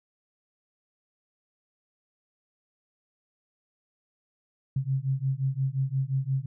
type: beating tone pair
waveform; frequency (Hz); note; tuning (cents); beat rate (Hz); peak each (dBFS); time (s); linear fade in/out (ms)
sine; 131.4 / 137.1; C3 / C#3; +8 / -19; 5.7; -28; 4.76-6.46; 5
effects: none